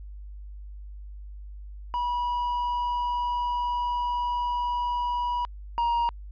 triangle tone pair in turn, 972 / 943.2 Hz, B5 / A#5, -28 / +20 cents, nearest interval minor second, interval 52 cents, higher first, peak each -23 / -20 dBFS, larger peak second, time 1.94-5.45 / 5.78-6.09 s, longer first, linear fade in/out 0 ms, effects added 50 Hz sine -38 dBFS peak until 6.31 s + resampled to 11025 Hz

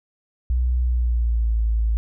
sine tone with pitch glide, 61.74 to 55.32 Hz, B1 to A1, 0 to +10 cents, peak -17 dBFS, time 0.5-1.97 s, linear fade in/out 0 ms, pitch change -190 cents, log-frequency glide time 0.82-1.58 s, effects none

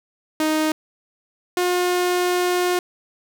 sawtooth tone pair in turn, 311.1 / 358.2 Hz, D#4 / F4, 0 / +44 cents, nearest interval major second, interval 244 cents, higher second, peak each -14 dBFS, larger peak neither, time 0.4-0.72 / 1.57-2.79 s, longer second, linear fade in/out 2 ms, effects none

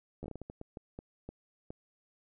slowing click train, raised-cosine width 2 ms, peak -29 dBFS, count 13, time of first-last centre 0.23-1.705 s, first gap 12 ms, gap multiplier 1.38, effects none

